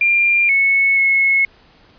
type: tone with pitch steps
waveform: sine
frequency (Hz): 2391 / 2202 / 2183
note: D7 / C#7 / C#7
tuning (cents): +30 / -12 / -27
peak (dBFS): -11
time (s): 0.01-1.45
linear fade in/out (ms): 2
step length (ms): 480
effects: pink hiss -50 dBFS RMS until 1.98 s + resampled to 11025 Hz